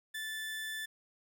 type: tone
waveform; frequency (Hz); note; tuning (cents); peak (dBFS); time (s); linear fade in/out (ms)
30% pulse; 1754; A6; -6; -35; 0.14-0.86; 10
effects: 11-bit